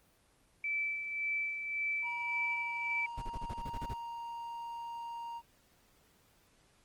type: tone with tremolo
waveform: sine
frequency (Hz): 2319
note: D7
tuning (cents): -22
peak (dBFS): -31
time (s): 0.64-3.06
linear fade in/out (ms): 2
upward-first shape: sine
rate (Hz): 1.8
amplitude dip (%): 50
type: tone with pitch glide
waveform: triangle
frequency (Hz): 951 to 934.1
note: A#5 to A#5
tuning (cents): +34 to +3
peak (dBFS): -38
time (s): 2.02-5.42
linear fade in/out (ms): 50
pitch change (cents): -31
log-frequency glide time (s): 2.12-3.45
type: noise bursts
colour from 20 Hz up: brown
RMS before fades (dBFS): -40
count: 10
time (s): 3.17-3.941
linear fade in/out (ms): 10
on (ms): 51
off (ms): 29
effects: pink hiss -68 dBFS RMS until 6.84 s + Opus 24 kbps